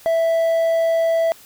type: tone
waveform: triangle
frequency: 659.3 Hz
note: E5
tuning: in tune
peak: -13 dBFS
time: 0.06-1.32 s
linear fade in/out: 0 ms
effects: white hiss -46 dBFS RMS until 1.45 s